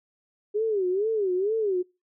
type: tone with vibrato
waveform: sine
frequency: 402.3 Hz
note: G4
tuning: 45 cents sharp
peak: -22 dBFS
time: 0.54-1.83 s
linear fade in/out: 20 ms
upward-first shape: sine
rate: 2.2 Hz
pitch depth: 190 cents each way
effects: noise-tail reverb RT60 0.3 s tail -26 dB re dry